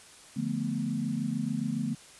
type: chord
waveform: sine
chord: B half-diminished seventh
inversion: first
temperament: equal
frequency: 146.83 / 174.61 / 220 / 246.9 Hz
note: D3 / F3 / A3 / B3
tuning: 0 / 0 / 0 / 0 cents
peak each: -35 / -37 / -32 / -33 dBFS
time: 0.36-1.95 s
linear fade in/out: 10 ms
effects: white hiss -52 dBFS RMS until 2.19 s + resampled to 24000 Hz